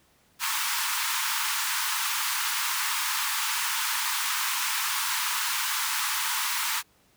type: high-pass noise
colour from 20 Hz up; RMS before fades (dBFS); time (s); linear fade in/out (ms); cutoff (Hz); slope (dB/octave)
pink; -28; 0.39-6.83; 50; 880; 96
effects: pink hiss -63 dBFS RMS until 7.16 s + high-pass 60 Hz 12 dB/octave